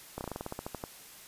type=slowing click train; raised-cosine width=1 ms; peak=-22 dBFS; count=13; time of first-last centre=0.18-0.839 s; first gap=29 ms; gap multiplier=1.11; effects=white hiss -51 dBFS RMS until 1.27 s + resampled to 32000 Hz